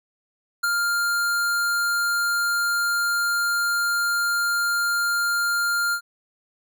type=tone with ADSR envelope; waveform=square; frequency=1400 Hz; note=F6; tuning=4 cents sharp; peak=-19 dBFS; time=0.63-6.01 s; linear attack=11 ms; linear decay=16 ms; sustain=-2 dB; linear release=79 ms; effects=none